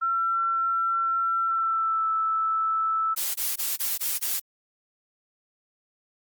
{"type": "tone with pitch glide", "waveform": "sine", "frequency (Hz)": [1351, 1315.6], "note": ["E6", "E6"], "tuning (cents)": [42, -4], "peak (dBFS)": -22, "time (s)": [0.01, 3.15], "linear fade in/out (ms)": 20, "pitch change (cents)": -46, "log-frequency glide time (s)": [1.38, 2.09]}
{"type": "noise bursts", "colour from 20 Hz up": "blue", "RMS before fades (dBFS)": -27, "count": 6, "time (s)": [3.16, 4.4], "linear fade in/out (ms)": 20, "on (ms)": 190, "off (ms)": 20}
{"effects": ["Opus 24 kbps"]}